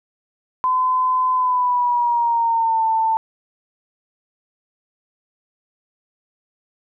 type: tone with pitch glide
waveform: sine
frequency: 1019 to 892.2 Hz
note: C6 to A5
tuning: -46 to +24 cents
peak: -15 dBFS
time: 0.64-3.17 s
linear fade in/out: 0 ms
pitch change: -230 cents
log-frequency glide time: 1.34-2.84 s
effects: none